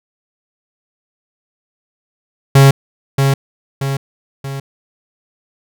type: tone with echo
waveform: 45% pulse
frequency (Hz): 137.1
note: C#3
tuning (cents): -19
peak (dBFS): -4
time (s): 2.55-2.71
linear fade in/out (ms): 5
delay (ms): 630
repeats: 3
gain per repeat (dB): -6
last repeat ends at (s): 4.6
effects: none